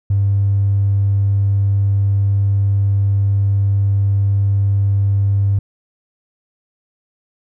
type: tone with tanh clipping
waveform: triangle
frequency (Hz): 99.5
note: G2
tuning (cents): +26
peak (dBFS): -11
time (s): 0.1-5.59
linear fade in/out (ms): 5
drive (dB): 1
effects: none